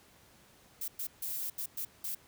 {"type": "noise bursts at uneven times", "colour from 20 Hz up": "violet", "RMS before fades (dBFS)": -37, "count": 6, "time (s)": [[0.81, 0.88], [0.99, 1.07], [1.22, 1.5], [1.58, 1.66], [1.77, 1.85], [2.04, 2.15]], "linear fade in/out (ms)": 5, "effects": ["pink hiss -61 dBFS RMS until 2.27 s", "high-pass 60 Hz 12 dB/octave"]}